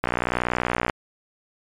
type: click train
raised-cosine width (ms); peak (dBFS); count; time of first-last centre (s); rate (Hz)
0.5; -6; 53; 0.04-0.898; 60.6
effects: MP3 96 kbps